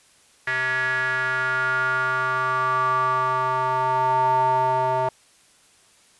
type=tone with band-pass filter sweep; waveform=square; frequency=129.1 Hz; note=C3; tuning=23 cents flat; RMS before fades=-22 dBFS; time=0.47-5.09 s; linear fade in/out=5 ms; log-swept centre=1800 to 790 Hz; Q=6.6; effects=white hiss -56 dBFS RMS until 6.19 s + resampled to 24000 Hz